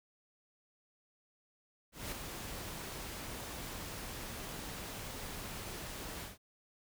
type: noise with ADSR envelope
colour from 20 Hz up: pink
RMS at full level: -39 dBFS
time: 1.92-6.38 s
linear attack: 200 ms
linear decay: 3 ms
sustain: -5 dB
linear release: 150 ms
effects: none